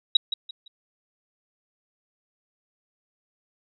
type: tone with echo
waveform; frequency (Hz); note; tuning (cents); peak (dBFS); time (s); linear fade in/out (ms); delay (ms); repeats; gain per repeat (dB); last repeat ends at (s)
sine; 3847; B7; -46; -12; 0.15-0.17; 5; 170; 3; -11; 0.68
effects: none